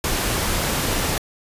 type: noise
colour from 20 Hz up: pink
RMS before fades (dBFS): -22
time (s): 0.04-1.18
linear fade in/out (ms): 2
effects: resampled to 32000 Hz